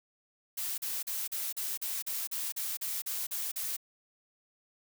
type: noise bursts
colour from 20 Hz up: blue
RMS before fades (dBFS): -35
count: 13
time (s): 0.57-3.768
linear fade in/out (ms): 10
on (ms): 210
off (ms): 39
effects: none